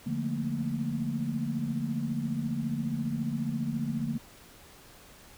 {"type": "chord", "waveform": "sine", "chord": "Bb major seventh", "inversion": "first", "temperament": "just", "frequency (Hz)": [145.68, 174.81, 218.5, 233.1], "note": ["D3", "F3", "A3", "Bb3"], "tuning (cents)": [-14, 2, -12, 0], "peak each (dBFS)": [-34, -38, -35, -32], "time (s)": [0.06, 4.18], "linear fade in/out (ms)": 10, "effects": ["pink hiss -53 dBFS RMS until 5.37 s"]}